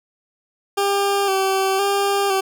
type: tone with vibrato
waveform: 20% pulse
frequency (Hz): 392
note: G4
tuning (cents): 0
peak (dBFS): -12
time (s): 0.77-2.41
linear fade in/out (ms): 10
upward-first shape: square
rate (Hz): 0.98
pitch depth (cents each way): 32
effects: none